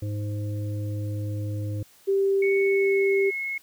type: harmonic tone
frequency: 103.83 Hz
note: G#2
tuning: in tune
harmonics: 1 / 3 / 5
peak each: -27 / -37 / -41 dBFS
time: 0.02-1.83 s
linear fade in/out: 5 ms
type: tone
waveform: sine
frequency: 392 Hz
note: G4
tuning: in tune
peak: -19 dBFS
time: 2.07-3.31 s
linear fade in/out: 20 ms
type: tone with pitch glide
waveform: sine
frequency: 2217 to 2176 Hz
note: C#7 to C#7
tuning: 0 to -33 cents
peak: -27 dBFS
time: 2.42-3.58 s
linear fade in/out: 5 ms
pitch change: -33 cents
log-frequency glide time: 2.54-3.17 s
effects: white hiss -56 dBFS RMS until 3.62 s